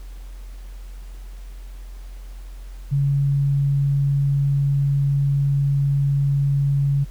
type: tone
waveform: sine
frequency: 140 Hz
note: C#3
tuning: 18 cents sharp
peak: -16 dBFS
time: 2.91-7.05 s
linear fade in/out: 20 ms
effects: added 44 Hz sine -33 dBFS peak until 7.1 s + pink hiss -52 dBFS RMS until 7.1 s